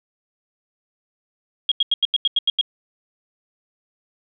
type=tone bursts; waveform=sine; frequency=3272 Hz; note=G#7; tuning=26 cents flat; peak=-14 dBFS; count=9; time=1.69-2.612 s; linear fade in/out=2 ms; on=26 ms; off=86 ms; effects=none